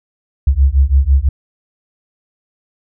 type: beating tone pair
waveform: sine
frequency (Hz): 65.41 / 71.41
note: C2 / D2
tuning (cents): 0 / -48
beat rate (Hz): 6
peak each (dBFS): -11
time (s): 0.47-1.29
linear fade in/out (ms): 5
effects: none